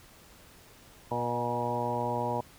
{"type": "harmonic tone with a mistuned harmonic", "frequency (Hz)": 120, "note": "B2", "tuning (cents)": -49, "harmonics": [1, 2, 3, 4, 5, 6, 7, 8], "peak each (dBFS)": [-37, -38, -40, -36, -36, -40, -35, -34], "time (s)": [1.11, 2.41], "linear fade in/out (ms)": 5, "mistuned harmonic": 5, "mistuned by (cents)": 16, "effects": ["pink hiss -55 dBFS RMS until 2.58 s"]}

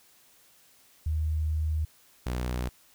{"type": "tone pair in turn", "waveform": ["sine", "sawtooth"], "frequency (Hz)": [77.78, 61.73], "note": ["D#2", "B1"], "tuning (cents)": [0, 0], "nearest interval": "major third", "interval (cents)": 400, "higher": "first", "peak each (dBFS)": -25, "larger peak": "neither", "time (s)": [[1.06, 1.85], [2.26, 2.69]], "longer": "first", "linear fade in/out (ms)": 5, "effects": ["white hiss -60 dBFS RMS until 2.94 s"]}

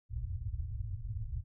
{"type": "low-pass noise", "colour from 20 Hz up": "white", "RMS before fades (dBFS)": -38, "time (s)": [0.09, 1.44], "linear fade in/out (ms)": 50, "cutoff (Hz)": 120, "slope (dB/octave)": 96, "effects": []}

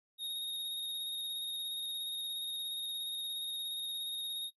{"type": "tone with vibrato", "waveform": "square", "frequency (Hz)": 3729, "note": "A#7", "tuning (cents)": 0, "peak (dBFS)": -37, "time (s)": [0.18, 4.51], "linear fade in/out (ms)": 50, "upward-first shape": "square", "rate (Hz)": 17, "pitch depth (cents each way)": 15, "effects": ["noise-tail reverb RT60 0.1 s tail -20 dB re dry"]}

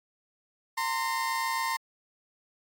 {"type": "tone pair together", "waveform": "30% pulse", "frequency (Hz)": [916.7, 1044], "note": ["A#5", "C6"], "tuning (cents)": [-29, -4], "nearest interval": "major second", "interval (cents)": 225, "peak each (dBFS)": -28, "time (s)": [0.77, 1.77], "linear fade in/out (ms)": 10, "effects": ["AAC 64 kbps"]}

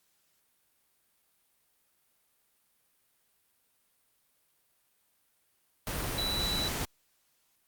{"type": "tone in noise", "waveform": "sine", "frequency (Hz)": 3951, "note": "B7", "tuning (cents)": 0, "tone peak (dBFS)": -31, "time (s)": [6.18, 6.68], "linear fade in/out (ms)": 0, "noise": "pink", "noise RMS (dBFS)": -34, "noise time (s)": [5.87, 6.85], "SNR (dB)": 0, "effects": ["white hiss -72 dBFS RMS until 7.67 s", "Opus 48 kbps"]}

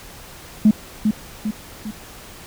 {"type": "tone with echo", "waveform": "sine", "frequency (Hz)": 213.8, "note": "A3", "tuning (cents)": -49, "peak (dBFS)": -7, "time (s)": [0.65, 0.71], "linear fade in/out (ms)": 5, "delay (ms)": 400, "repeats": 3, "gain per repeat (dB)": -6, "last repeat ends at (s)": 1.91, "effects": ["tanh soft clip ceiling -4 dBFS", "pink hiss -40 dBFS RMS until 2.46 s"]}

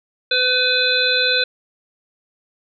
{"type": "harmonic tone", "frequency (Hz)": 504, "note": "B4", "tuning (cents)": 35, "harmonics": [1, 3, 5, 7, 8], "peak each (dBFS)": [-23, -20, -23, -22, -19], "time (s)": [0.31, 1.44], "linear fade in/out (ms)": 5, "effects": []}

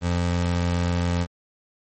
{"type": "tone", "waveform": "25% pulse", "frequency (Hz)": 87.31, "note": "F2", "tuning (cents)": 0, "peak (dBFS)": -17, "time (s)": [0.01, 1.27], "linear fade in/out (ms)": 50, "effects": ["MP3 32 kbps"]}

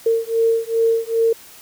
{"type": "beating tone pair", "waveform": "sine", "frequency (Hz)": [454.3, 456.8], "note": ["A#4", "A#4"], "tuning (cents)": [-45, -35], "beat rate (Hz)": 2.5, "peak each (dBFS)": -18, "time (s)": [0.06, 1.33], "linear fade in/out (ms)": 5, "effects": ["white hiss -43 dBFS RMS until 1.61 s"]}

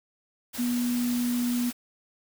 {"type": "tone in noise", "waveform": "sine", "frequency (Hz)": 242.9, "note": "B3", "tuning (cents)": -29, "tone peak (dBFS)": -24, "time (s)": [0.58, 1.71], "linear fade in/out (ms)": 20, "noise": "white", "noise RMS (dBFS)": -37, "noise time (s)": [0.53, 1.73], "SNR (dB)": 10, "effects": []}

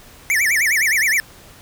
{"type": "tone with vibrato", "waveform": "square", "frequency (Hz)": 2016, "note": "B6", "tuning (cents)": 35, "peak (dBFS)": -15, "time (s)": [0.3, 1.2], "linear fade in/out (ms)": 0, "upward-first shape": "sine", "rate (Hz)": 9.7, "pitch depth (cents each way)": 270, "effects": ["pink hiss -44 dBFS RMS until 1.61 s"]}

